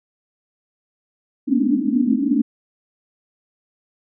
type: band-pass noise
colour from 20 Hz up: white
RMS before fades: -18 dBFS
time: 1.47-2.42 s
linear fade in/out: 10 ms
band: 220 to 290 Hz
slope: 96 dB/octave
effects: none